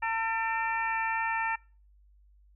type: harmonic tone with a mistuned harmonic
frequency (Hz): 450.2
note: A4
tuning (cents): +40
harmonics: 2 / 3 / 4 / 5 / 6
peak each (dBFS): -30 / -37 / -33 / -37 / -42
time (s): 0.02-1.56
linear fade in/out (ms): 10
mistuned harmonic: 5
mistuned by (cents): +71
effects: noise-tail reverb RT60 0.4 s tail -26 dB re dry + added 50 Hz sine -57 dBFS peak until 2.55 s